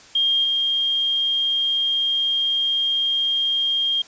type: tone with level steps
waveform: sine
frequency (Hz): 3218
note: G7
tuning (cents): +45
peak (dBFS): -16 / -18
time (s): 0.15-4.02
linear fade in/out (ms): 5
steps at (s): 0.44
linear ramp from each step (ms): 2
effects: white hiss -46 dBFS RMS until 4.07 s + resampled to 16000 Hz